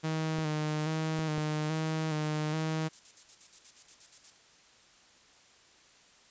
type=tone with vibrato; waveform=sawtooth; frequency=155.56 Hz; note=D#3; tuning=in tune; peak=-26 dBFS; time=0.03-2.89 s; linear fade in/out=20 ms; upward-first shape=square; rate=1.2 Hz; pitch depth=30 cents each way
type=clicks; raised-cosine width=2 ms; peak=-26 dBFS; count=3; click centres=0.387 / 1.191 / 1.381 s
type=noise with tremolo; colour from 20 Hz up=violet; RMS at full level=-45 dBFS; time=0.67-4.37 s; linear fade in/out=10 ms; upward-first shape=square; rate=8.4 Hz; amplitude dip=80%
effects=white hiss -60 dBFS RMS until 6.3 s + resampled to 16000 Hz